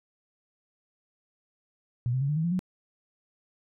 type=tone with pitch steps; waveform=sine; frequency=121.2 / 129.9 / 139.22 / 149.21 / 159.92 / 171.4 / 183.7 Hz; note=B2 / C3 / C#3 / D3 / D#3 / F3 / F#3; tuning=-32 / -12 / +8 / +28 / +48 / -32 / -12 cents; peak=-24 dBFS; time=2.06-2.592 s; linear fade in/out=0 ms; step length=76 ms; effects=none